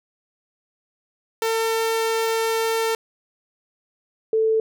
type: tone pair in turn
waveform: sawtooth / sine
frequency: 450.6 / 442.1 Hz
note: A4 / A4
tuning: +41 / +8 cents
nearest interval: unison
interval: 33 cents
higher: first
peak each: -16 dBFS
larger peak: neither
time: 1.42-2.95 / 4.33-4.6 s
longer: first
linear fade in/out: 2 ms
effects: none